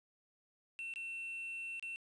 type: tone with dropouts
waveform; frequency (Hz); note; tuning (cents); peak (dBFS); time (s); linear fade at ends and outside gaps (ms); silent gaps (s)
triangle; 2700; E7; +41; -39; 0.79-1.96; 0; 0.938-0.959 / 1.796-1.826
effects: resampled to 24000 Hz + 11-bit